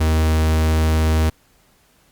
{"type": "tone", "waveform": "45% pulse", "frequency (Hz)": 79, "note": "D#2", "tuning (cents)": 27, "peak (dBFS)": -14, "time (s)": [0, 1.3], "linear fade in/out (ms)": 10, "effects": ["pink hiss -57 dBFS RMS until 2.11 s", "Opus 48 kbps"]}